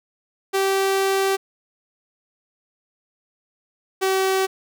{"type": "tone pair in turn", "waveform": "sawtooth", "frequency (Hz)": [388.1, 381.9], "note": ["G4", "G4"], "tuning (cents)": [-17, -45], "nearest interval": "unison", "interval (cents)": 28, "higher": "first", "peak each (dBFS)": -14, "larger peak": "neither", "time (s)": [[0.53, 1.37], [4.01, 4.47]], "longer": "first", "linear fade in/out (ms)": 20, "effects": []}